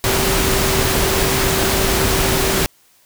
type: tone in noise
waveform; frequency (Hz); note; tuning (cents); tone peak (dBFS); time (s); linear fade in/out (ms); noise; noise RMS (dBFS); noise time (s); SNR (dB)
sine; 385.2; G4; -30; -22; 0.04-2.66; 0; pink; -17; 0.04-2.66; -8
effects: white hiss -54 dBFS RMS until 3.05 s